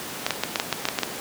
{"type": "clicks", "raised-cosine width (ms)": 0.2, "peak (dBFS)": -4, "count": 10, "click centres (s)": [0.265, 0.307, 0.436, 0.558, 0.599, 0.727, 0.854, 0.887, 0.988, 1.033], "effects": ["pink hiss -33 dBFS RMS until 1.2 s", "high-pass 200 Hz 12 dB/octave"]}